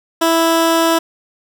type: tone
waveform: 15% pulse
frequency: 329.6 Hz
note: E4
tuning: in tune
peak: -5 dBFS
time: 0.21-0.99 s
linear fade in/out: 10 ms
effects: none